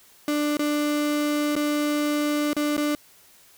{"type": "tone with dropouts", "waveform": "35% pulse", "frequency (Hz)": 295.7, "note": "D4", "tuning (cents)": 12, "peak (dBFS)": -20, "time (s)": [0.28, 2.95], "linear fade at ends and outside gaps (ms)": 1, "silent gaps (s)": [[0.57, 0.593], [1.554, 1.563], [2.532, 2.566], [2.767, 2.778]], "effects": ["white hiss -54 dBFS RMS until 3.57 s"]}